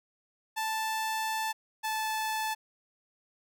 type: tone pair in turn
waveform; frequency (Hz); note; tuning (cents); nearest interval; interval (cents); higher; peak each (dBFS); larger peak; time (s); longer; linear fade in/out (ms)
sawtooth; 880 / 872.9; A5 / A5; 0 / -14; unison; 14; first; -26; neither; 0.56-1.53 / 1.83-2.55; first; 20
effects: none